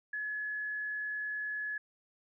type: tone with frequency modulation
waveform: sine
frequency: 1700 Hz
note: G#6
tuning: 40 cents sharp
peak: -34 dBFS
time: 0.13-1.78 s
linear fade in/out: 5 ms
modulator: 69.6 Hz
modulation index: 0.21
effects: none